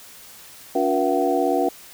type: tone cluster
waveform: sine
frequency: 285.4 / 360.6 / 478.6 / 677 / 755 Hz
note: D4 / F#4 / A#4 / E5 / F#5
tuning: -49 / -45 / +46 / +46 / +35 cents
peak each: -24 dBFS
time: 0.75-1.69 s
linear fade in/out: 5 ms
effects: white hiss -44 dBFS RMS until 1.93 s